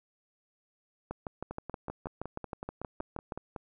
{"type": "two click trains", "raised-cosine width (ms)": 1, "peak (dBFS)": [-22, -24], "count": [15, 12], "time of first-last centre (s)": [[1.11, 3.322], [1.51, 3.562]], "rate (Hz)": [6.33, 5.36], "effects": []}